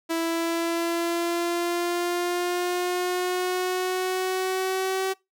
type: linear sweep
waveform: sawtooth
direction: up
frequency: 329.6 to 381.7 Hz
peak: -20 dBFS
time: 0.09-5.14 s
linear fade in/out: 20 ms
effects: noise-tail reverb RT60 0.2 s tail -23 dB re dry